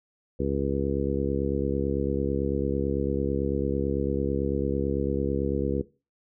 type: harmonic tone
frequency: 69 Hz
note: C#2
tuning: 7 cents flat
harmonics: 1 / 2 / 3 / 4 / 5 / 6 / 7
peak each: -32 / -32 / -32 / -32 / -32 / -32 / -32 dBFS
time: 0.39-5.82 s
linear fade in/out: 10 ms
effects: noise-tail reverb RT60 0.3 s tail -18 dB re dry